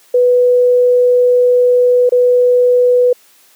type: tone with dropouts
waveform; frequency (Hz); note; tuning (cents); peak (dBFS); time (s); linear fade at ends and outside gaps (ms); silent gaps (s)
sine; 493.9; B4; 0; -6; 0.14-3.13; 5; 2.093-2.12
effects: white hiss -48 dBFS RMS until 3.55 s + high-pass 300 Hz 12 dB/octave